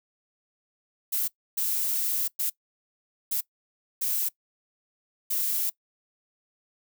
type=noise bursts at uneven times; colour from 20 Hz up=violet; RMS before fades=-27 dBFS; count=6; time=1.12-1.28 / 1.57-2.28 / 2.39-2.5 / 3.31-3.41 / 4.01-4.29 / 5.3-5.7 s; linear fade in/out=10 ms; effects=noise-tail reverb RT60 0.1 s tail -21 dB re dry